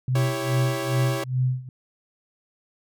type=tone with tremolo; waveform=sine; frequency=127.9 Hz; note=C3; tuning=39 cents flat; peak=-18 dBFS; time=0.08-1.69 s; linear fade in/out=2 ms; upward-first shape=sine; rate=2.4 Hz; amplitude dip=90%
type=chord; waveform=sawtooth; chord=C# diminished; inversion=first; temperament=equal with one note detuned; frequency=329.6 / 394.7 / 554.4 Hz; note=E4 / G4 / C#5; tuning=0 / +12 / 0 cents; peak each=-27 / -28 / -26 dBFS; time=0.15-1.24 s; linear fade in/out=5 ms
effects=none